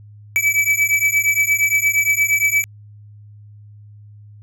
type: beating tone pair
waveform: square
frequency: 2295 / 2303.6 Hz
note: D7 / D7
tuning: -40 / -34 cents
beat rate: 8.6 Hz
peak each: -18 dBFS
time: 0.36-2.64 s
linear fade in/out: 0 ms
effects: added 104 Hz sine -39 dBFS peak until 4.42 s